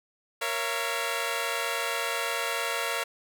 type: chord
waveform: 10% pulse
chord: A# diminished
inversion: none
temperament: equal with one note detuned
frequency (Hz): 466.2 / 554.4 / 676.6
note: A#4 / C#5 / E5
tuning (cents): 0 / 0 / +45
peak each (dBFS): -24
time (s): 0.41-3.04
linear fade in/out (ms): 10
effects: none